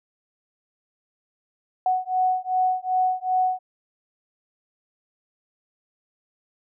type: beating tone pair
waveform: sine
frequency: 740 / 742.6 Hz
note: F#5 / F#5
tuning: 0 / +6 cents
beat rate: 2.6 Hz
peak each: -23 dBFS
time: 1.86-3.59 s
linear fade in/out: 2 ms
effects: none